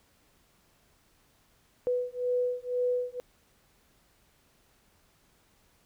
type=beating tone pair; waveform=sine; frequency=493.9 / 495.9 Hz; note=B4 / B4; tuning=0 / +7 cents; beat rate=2 Hz; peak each=-30 / -30 dBFS; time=1.87-3.2 s; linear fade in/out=0 ms; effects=pink hiss -66 dBFS RMS until 5.85 s